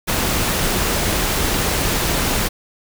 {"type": "noise", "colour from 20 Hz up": "pink", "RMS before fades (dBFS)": -19, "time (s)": [0.07, 2.49], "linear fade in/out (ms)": 20, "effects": []}